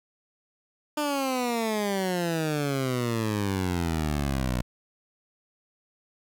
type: exponential sweep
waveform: 15% pulse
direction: down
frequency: 302.4 to 59.7 Hz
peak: -19 dBFS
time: 0.97-4.62 s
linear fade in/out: 5 ms
effects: none